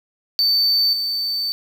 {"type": "tone with level steps", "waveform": "triangle", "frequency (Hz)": 4553, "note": "C#8", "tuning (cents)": 45, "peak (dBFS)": [-13, -19], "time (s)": [0.39, 1.52], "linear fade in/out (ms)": 0, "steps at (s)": 0.93, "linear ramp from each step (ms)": 2, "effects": ["7-bit"]}